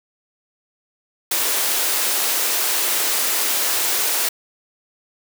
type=high-pass noise; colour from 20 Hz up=white; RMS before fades=-20 dBFS; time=1.31-4.29 s; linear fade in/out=5 ms; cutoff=300 Hz; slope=24 dB/octave; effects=none